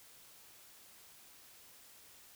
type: silence
effects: white hiss -59 dBFS RMS until 2.35 s